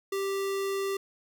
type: tone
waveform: square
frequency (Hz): 392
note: G4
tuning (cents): 0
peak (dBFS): -29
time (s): 0.12-0.97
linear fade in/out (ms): 5
effects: none